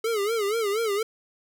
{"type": "tone with vibrato", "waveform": "square", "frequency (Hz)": 429.1, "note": "A4", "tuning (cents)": -43, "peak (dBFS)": -24, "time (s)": [0.04, 1.03], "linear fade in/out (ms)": 5, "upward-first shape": "sine", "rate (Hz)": 4.2, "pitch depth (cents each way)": 140, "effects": []}